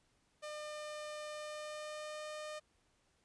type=tone with pitch glide; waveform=sawtooth; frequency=603 to 609 Hz; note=D5 to D#5; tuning=+46 to -37 cents; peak=-39 dBFS; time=0.42-2.6 s; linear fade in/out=20 ms; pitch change=+17 cents; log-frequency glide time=1.3-2.25 s; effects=pink hiss -75 dBFS RMS until 3.24 s + resampled to 22050 Hz